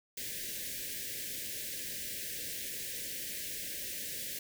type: band-stop noise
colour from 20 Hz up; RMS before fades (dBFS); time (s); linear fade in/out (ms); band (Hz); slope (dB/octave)
white; -40; 0.17-4.39; 5; 600 to 1600; 96
effects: none